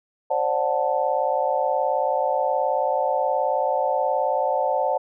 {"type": "chord", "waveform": "sine", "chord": "D dominant seventh", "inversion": "third", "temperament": "just", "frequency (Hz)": [528.6, 587.3, 734.2, 881], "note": ["C5", "D5", "F#5", "A5"], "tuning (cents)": [18, 0, -14, 2], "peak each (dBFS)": -25, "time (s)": [0.3, 4.98], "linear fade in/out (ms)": 10, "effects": []}